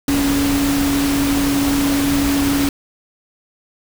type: tone in noise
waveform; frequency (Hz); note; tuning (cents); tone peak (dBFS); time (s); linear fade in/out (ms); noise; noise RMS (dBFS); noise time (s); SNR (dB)
sine; 280.9; C#4; +23; -15; 0.08-2.69; 2; pink; -22; 0.08-2.69; +4
effects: none